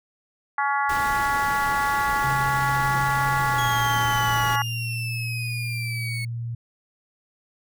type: harmonic tone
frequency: 281.3 Hz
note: C#4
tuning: 26 cents sharp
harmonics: 3 / 4 / 5 / 6 / 7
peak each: -24 / -26 / -28 / -30 / -31 dBFS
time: 0.58-4.62 s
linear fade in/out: 2 ms
type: noise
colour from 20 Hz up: pink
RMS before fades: -33 dBFS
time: 0.89-4.56 s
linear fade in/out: 5 ms
type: tone with pitch glide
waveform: sine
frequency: 133.9 to 117.24 Hz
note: C3 to A#2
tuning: +40 to +10 cents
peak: -27 dBFS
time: 2.24-6.55 s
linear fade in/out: 5 ms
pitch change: -230 cents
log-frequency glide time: 3.41-3.75 s
type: exponential sweep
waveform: 35% pulse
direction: down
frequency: 3322 to 2198 Hz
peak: -28 dBFS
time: 3.58-6.25 s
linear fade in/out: 5 ms
effects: none